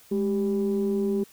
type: tone pair together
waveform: sine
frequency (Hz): 207.7 / 392.1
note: G#3 / G4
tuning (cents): 0 / 0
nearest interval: major seventh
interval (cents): 1100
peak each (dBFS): -24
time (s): 0.11-1.24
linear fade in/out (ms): 10
effects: tanh soft clip ceiling -17 dBFS + white hiss -54 dBFS RMS until 1.32 s